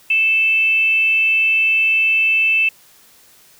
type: tone with frequency modulation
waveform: sine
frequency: 2637 Hz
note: E7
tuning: in tune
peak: -12 dBFS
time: 0.1-2.69 s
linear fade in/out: 5 ms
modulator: 434 Hz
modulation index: 0.23
effects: white hiss -49 dBFS RMS until 3.59 s

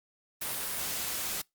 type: noise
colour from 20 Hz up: white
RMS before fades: -34 dBFS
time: 0.41-1.42 s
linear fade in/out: 10 ms
effects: noise-tail reverb RT60 0.2 s tail -26 dB re dry + Opus 32 kbps

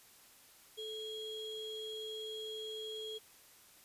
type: ring-modulated tone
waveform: triangle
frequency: 1864.7 Hz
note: A#6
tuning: in tune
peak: -36 dBFS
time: 0.77-3.19 s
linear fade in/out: 20 ms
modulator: 1430 Hz
effects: white hiss -61 dBFS RMS until 3.84 s + resampled to 32000 Hz

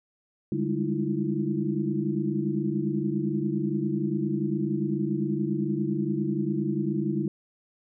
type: tone cluster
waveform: sine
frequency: 144.8 / 197.1 / 207.3 / 314 / 341.2 Hz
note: D3 / G3 / G#3 / D#4 / F4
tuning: -24 / +10 / -3 / +16 / -40 cents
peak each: -31 dBFS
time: 0.52-7.28 s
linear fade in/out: 2 ms
effects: none

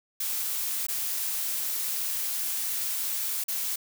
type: noise with dropouts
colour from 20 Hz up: blue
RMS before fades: -30 dBFS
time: 0.2-3.76 s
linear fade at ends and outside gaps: 5 ms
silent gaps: 0.868-0.884 / 3.44-3.482 s
effects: none

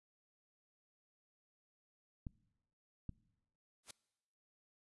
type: clicks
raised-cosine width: 5 ms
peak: -31 dBFS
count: 2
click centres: 2.268 / 3.093 s
type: noise with exponential growth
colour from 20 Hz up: white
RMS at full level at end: -43 dBFS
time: 3.83-3.91 s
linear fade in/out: 5 ms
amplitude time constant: 16 ms
effects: noise-tail reverb RT60 1.0 s tail -23 dB re dry + resampled to 24000 Hz

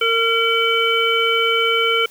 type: harmonic tone with a mistuned harmonic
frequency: 457.7 Hz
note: A#4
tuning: 32 cents flat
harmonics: 1 / 3 / 5 / 7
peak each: -20 / -20 / -20 / -20 dBFS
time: 0.01-2.06 s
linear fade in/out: 5 ms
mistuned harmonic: 7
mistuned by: -90 cents
effects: white hiss -46 dBFS RMS until 2.1 s + high-pass 100 Hz 12 dB/octave

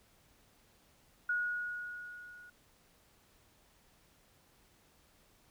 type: tone with level ramp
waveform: sine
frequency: 1451 Hz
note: F#6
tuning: 34 cents flat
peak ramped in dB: -29 to -52 dBFS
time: 1.29-2.5 s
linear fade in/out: 5 ms
effects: pink hiss -67 dBFS RMS until 5.5 s

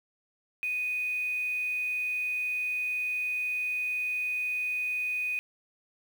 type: tone with quantisation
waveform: sine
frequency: 2489 Hz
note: D#7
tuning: in tune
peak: -28 dBFS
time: 0.63-5.39 s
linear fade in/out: 0 ms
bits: 8
effects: none

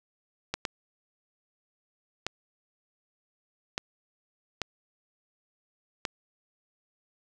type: clicks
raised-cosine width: 0.2 ms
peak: -12 dBFS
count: 6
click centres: 0.54 / 0.652 / 2.266 / 3.779 / 4.617 / 6.052 s
effects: none

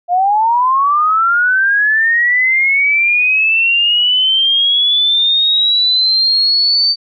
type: linear sweep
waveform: sine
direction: up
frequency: 689 to 4600 Hz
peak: -9 dBFS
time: 0.08-6.96 s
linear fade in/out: 50 ms
effects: none

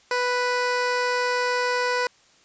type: tone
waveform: 15% pulse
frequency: 494.1 Hz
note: B4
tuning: 1 cent sharp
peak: -15 dBFS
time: 0.11-2.07 s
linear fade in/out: 2 ms
effects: white hiss -57 dBFS RMS until 2.44 s + resampled to 16000 Hz

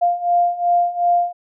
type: beating tone pair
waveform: sine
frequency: 698 / 700.7 Hz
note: F5 / F5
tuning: -1 / +6 cents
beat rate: 2.7 Hz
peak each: -19 / -16 dBFS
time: 0.01-1.33 s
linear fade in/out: 20 ms
effects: none

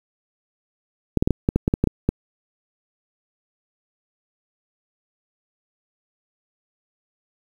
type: clicks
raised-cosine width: 3 ms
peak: -4 dBFS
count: 11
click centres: 1.173 / 1.225 / 1.275 / 1.307 / 1.489 / 1.56 / 1.679 / 1.739 / 1.84 / 1.873 / 2.09 s
effects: 7-bit

